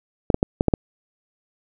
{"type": "clicks", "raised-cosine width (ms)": 2, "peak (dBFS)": -3, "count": 6, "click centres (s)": [0.302, 0.344, 0.429, 0.609, 0.683, 0.738], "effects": []}